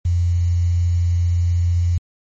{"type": "tone with quantisation", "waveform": "sine", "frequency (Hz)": 87.1, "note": "F2", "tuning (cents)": -4, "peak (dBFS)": -14, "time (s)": [0.05, 1.98], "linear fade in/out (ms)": 5, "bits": 7, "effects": ["MP3 32 kbps"]}